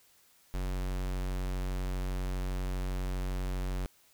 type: tone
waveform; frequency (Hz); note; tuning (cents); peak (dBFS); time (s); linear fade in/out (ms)
square; 46.25; F#1; 0; -32; 0.54-3.86; 0
effects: white hiss -64 dBFS RMS until 4.13 s